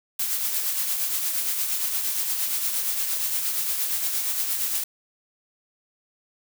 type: noise with tremolo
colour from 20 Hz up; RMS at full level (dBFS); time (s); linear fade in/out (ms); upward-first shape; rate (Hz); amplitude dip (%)
blue; -24; 0.19-4.84; 5; triangle; 8.6; 45
effects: none